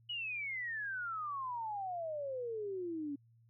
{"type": "exponential sweep", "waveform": "sine", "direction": "down", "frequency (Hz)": [2960, 277.2], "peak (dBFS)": -37, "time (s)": [0.09, 3.16], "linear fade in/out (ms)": 10, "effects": ["added 115 Hz sine -63 dBFS peak until 3.49 s"]}